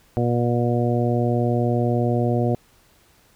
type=harmonic tone; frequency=120 Hz; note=B2; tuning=49 cents flat; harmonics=1 / 2 / 3 / 4 / 5 / 6; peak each=-21 / -24 / -26 / -27 / -28 / -29 dBFS; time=0.17-2.55 s; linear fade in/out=0 ms; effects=pink hiss -57 dBFS RMS until 3.35 s